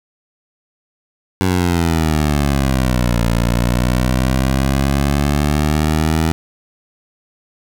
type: exponential two-way sweep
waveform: 15% pulse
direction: down then up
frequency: 94 to 57.3 to 81 Hz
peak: -7 dBFS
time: 1.41-6.32 s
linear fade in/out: 0 ms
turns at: 3.24 s
effects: none